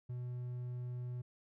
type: tone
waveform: triangle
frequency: 123.47 Hz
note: B2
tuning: in tune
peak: -37 dBFS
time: 0.09-1.22 s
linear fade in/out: 10 ms
effects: none